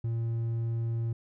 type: tone with hard clipping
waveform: sine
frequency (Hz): 115.2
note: A#2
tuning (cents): -20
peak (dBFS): -29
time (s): 0.04-1.13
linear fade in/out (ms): 5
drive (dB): 3
effects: none